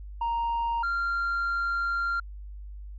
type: tone pair in turn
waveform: sine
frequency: 932.3 / 1386 Hz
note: A#5 / F6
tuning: 0 / -14 cents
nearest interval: perfect fifth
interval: 686 cents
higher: second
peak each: -23 dBFS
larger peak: neither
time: 0.21-0.83 / 0.83-2.2 s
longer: second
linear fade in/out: 5 ms
effects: tanh soft clip ceiling -24 dBFS + added 50 Hz sine -38 dBFS peak until 2.98 s